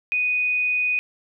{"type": "tone", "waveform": "sine", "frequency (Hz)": 2485, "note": "D#7", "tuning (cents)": -3, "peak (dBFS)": -19, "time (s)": [0.12, 0.99], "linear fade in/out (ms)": 0, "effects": []}